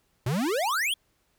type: exponential sweep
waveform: square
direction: up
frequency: 113.1 to 3414 Hz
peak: -25 dBFS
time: 0.26-0.94 s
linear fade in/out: 5 ms
effects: pink hiss -70 dBFS RMS until 1.38 s